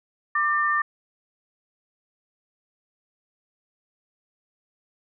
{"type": "tone pair together", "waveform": "sine", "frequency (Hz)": [1184, 1803.8], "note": ["D6", "A6"], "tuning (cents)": [14, 43], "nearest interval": "perfect fifth", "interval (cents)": 729, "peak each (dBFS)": [-22, -23], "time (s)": [0.35, 0.82], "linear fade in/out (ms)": 5, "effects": []}